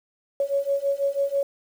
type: beating tone pair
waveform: sine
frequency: 554.4 / 560.5 Hz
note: C#5 / C#5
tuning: 0 / +19 cents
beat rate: 6.1 Hz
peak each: -25 / -24 dBFS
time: 0.4-1.43 s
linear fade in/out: 2 ms
effects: 8-bit